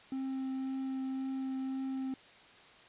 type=tone with vibrato; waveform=triangle; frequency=264.8 Hz; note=C4; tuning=21 cents sharp; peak=-32 dBFS; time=0.12-2.14 s; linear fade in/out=2 ms; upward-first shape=triangle; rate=1.9 Hz; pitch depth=9 cents each way; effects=white hiss -57 dBFS RMS until 2.88 s + resampled to 8000 Hz